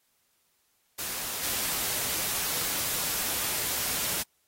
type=noise with level steps; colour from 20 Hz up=white; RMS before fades=-34 / -30 dBFS; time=0.98-4.23 s; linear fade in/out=10 ms; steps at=1.43 s; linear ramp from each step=5 ms; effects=white hiss -71 dBFS RMS until 4.47 s + AAC 48 kbps